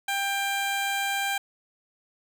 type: tone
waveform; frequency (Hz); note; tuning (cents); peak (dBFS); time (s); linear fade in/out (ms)
15% pulse; 793; G5; +20; -19; 0.08-1.38; 5
effects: none